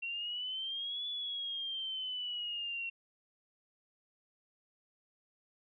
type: exponential two-way sweep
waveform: sine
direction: up then down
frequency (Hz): 2723 to 3448 to 2723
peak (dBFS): -36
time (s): 0.02-2.9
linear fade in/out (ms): 10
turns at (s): 1.07
effects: none